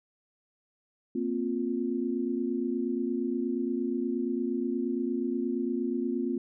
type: chord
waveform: sine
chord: Bb suspended second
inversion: none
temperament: equal with one note detuned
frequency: 233.1 / 261.6 / 351.7 Hz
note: Bb3 / C4 / F4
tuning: 0 / 0 / +12 cents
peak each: -32 / -31 / -32 dBFS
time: 1.15-6.38 s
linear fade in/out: 5 ms
effects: none